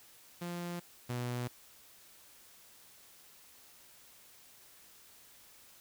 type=tone pair in turn; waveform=sawtooth; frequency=174 / 122.36 Hz; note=F3 / B2; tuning=-6 / -16 cents; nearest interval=tritone; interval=610 cents; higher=first; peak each=-34 / -31 dBFS; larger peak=second; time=0.41-0.8 / 1.09-1.48 s; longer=neither; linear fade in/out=10 ms; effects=white hiss -59 dBFS RMS until 5.8 s